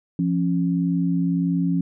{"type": "tone pair together", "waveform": "sine", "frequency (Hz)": [172.9, 274.5], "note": ["F3", "C#4"], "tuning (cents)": [-17, -17], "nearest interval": "minor sixth", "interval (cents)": 800, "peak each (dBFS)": [-20, -23], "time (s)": [0.19, 1.81], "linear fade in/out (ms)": 2, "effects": []}